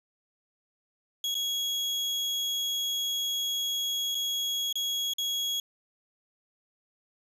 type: tone with dropouts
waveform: 35% pulse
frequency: 3322 Hz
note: G#7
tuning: in tune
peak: -26 dBFS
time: 1.24-5.6 s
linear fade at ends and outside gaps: 2 ms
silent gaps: 1.344-1.351 / 4.147-4.151 / 4.727-4.755 / 5.136-5.183 s
effects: resampled to 32000 Hz + 10-bit